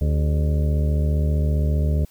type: harmonic tone with a mistuned harmonic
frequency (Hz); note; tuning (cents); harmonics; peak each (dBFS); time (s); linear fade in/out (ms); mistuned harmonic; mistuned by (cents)
75.1; D2; +39; 1 / 2 / 3 / 4 / 5 / 6 / 7 / 8; -18 / -24 / -32 / -38 / -41 / -35 / -40 / -36; 0.01-2.05; 5; 6; -110
effects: white hiss -56 dBFS RMS until 2.1 s